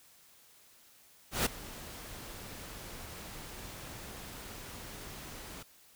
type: noise with ADSR envelope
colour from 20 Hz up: pink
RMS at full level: -27 dBFS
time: 1.31-5.63 s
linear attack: 150 ms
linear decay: 9 ms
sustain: -19 dB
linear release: 6 ms
effects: white hiss -61 dBFS RMS until 5.95 s